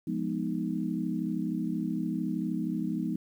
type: chord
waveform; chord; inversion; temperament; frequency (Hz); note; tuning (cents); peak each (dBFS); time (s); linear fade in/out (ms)
sine; F half-diminished seventh; none; equal; 174.61 / 207.7 / 246.9 / 311.1; F3 / Ab3 / Cb4 / Eb4; 0 / 0 / 0 / 0; -34; 0.07-3.16; 5
effects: 10-bit